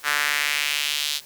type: tone with high-pass filter sweep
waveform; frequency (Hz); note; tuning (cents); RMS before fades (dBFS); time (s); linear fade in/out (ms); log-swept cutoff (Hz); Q
sawtooth; 146.83; D3; 0; -24; 0.03-1.21; 50; 1500 to 3800; 2.1
effects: white hiss -47 dBFS RMS until 1.25 s